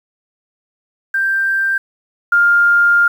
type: tone pair in turn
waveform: sine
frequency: 1576 / 1404.1 Hz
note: G6 / F6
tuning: +9 / +9 cents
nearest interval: major second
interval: 200 cents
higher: first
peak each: -13 / -8 dBFS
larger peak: second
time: 1.14-1.78 / 2.32-3.08 s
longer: second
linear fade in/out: 5 ms
effects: 7-bit